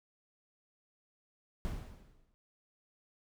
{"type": "noise with exponential decay", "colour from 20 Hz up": "brown", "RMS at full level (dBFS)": -35, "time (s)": [1.65, 2.34], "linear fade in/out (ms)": 0, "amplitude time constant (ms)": 150, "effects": []}